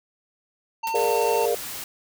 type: harmonic tone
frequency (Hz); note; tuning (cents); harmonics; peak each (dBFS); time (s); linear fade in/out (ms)
904; A5; +47; 1 / 3 / 5 / 7; -25 / -34 / -43 / -47; 0.83-1.46; 10
type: noise with exponential decay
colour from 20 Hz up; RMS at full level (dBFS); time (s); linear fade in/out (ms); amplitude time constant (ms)
white; -30; 0.87-0.99; 2; 25
type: chord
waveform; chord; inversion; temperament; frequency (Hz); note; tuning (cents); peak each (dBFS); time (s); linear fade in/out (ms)
sine; Bb dominant seventh; third; equal; 415.3 / 466.2 / 587.3 / 698.5; Ab4 / Bb4 / D5 / F5; 0 / 0 / 0 / 0; -26 / -23 / -28 / -29; 0.94-1.55; 5
type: noise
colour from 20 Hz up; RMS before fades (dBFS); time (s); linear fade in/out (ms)
white; -34; 0.95-1.84; 2
effects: none